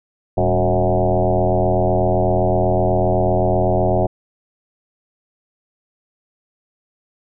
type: tone with frequency modulation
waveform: sine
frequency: 370 Hz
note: F#4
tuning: in tune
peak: -13 dBFS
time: 0.37-4.07 s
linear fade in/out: 10 ms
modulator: 87.9 Hz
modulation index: 4.3
effects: none